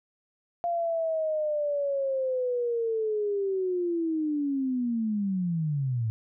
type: linear sweep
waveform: sine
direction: down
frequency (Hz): 695 to 107.5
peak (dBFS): -25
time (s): 0.64-6.1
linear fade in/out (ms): 0
effects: none

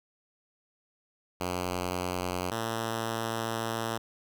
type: tone pair in turn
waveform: 5% pulse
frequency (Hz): 90.2 / 113.43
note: F#2 / A#2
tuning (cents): -44 / -47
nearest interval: major third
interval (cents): 397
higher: second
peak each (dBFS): -19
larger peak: neither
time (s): 1.4-2.51 / 2.51-3.98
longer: second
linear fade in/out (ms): 10
effects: none

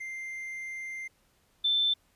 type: tone pair in turn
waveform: triangle / sine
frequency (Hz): 2093 / 3541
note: C7 / A7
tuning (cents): 0 / +10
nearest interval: major sixth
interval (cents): 910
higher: second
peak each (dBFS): -34 / -23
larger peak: second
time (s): 0-1.08 / 1.64-1.94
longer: first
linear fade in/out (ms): 10
effects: pink hiss -68 dBFS RMS until 2.15 s + resampled to 32000 Hz

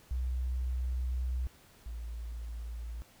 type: tone pair in turn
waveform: sine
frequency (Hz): 62.9 / 57.48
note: B1 / A#1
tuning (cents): +32 / -24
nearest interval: major second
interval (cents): 156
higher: first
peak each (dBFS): -30 / -37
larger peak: first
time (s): 0.11-1.47 / 1.86-3.02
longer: first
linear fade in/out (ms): 0
effects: pink hiss -60 dBFS RMS until 3.2 s

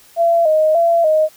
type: tone with vibrato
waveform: sine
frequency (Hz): 649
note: E5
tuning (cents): -27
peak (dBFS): -10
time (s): 0.16-1.29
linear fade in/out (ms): 50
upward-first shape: square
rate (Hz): 1.7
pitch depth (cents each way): 72
effects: white hiss -47 dBFS RMS until 1.36 s

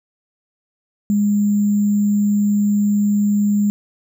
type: tone with sample-and-hold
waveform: sine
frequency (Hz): 205.5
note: G#3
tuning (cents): -18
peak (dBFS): -13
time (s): 1.1-3.7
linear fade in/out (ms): 0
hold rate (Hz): 7350
effects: none

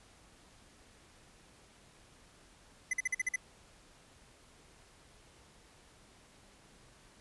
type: tone bursts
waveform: square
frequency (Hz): 2020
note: B6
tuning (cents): +39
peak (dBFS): -30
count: 7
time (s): 2.91-3.36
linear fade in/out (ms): 5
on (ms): 24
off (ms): 47
effects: pink hiss -61 dBFS RMS until 7.2 s + resampled to 24000 Hz

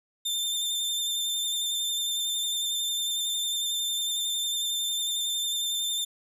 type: tone with vibrato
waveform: sawtooth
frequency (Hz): 3579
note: A7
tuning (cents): +29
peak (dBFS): -24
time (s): 0.25-6.05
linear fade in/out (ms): 10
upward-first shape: square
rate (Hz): 11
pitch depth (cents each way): 14
effects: none

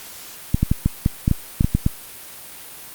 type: clicks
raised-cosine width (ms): 5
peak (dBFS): -3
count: 11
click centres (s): 0.545 / 0.63 / 0.715 / 0.86 / 1.061 / 1.279 / 1.313 / 1.609 / 1.645 / 1.75 / 1.864
effects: white hiss -38 dBFS RMS until 2.94 s + Opus 48 kbps

